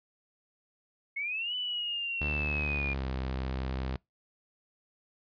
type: linear two-way sweep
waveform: sine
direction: up then down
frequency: 2166 to 3000 to 2406 Hz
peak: -31 dBFS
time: 1.16-2.94 s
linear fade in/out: 10 ms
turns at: 1.55 s
type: tone with pitch glide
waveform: sawtooth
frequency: 74 to 65.17 Hz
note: D2 to C2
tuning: +14 to -6 cents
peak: -28 dBFS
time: 2.21-3.96 s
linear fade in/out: 0 ms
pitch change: -220 cents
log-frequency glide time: 2.65-3.07 s
effects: noise-tail reverb RT60 0.2 s tail -26 dB re dry + resampled to 11025 Hz